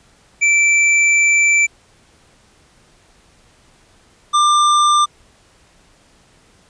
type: tone pair in turn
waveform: square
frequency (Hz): 2333 / 1191.7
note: D7 / D6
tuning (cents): -12 / +25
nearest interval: octave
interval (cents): 1163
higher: first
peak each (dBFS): -11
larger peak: neither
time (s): 0.41-1.67 / 4.33-5.06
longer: first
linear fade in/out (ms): 20
effects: pink hiss -52 dBFS RMS until 6.69 s + resampled to 22050 Hz